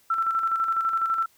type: tone with tremolo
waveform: sine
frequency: 1338 Hz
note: E6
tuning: 25 cents sharp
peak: -20 dBFS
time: 0.1-1.26 s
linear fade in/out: 5 ms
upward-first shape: square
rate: 12 Hz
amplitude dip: 45%
effects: white hiss -61 dBFS RMS until 1.37 s